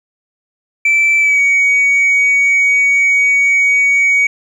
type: tone with pitch glide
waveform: sine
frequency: 2326 to 2249 Hz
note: D7 to C#7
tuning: -17 to +24 cents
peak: -6 dBFS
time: 0.85-4.27 s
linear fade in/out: 5 ms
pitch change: -59 cents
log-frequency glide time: 1.19-1.42 s
effects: tanh soft clip ceiling -7 dBFS + 8-bit